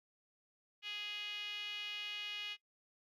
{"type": "tone with band-pass filter", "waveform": "5% pulse", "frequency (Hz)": 415.3, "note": "G#4", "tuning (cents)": 0, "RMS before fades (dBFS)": -44, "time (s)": [0.82, 2.57], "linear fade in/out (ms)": 50, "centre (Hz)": 2800, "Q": 3.7, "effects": ["noise-tail reverb RT60 0.1 s tail -19 dB re dry"]}